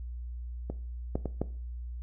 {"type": "clicks", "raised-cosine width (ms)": 2, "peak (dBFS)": [-21, -16, -19, -15], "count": 4, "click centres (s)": [0.7, 1.155, 1.257, 1.416], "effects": ["noise-tail reverb RT60 0.4 s tail -17 dB re dry", "added 60 Hz sine -36 dBFS peak until 2.02 s"]}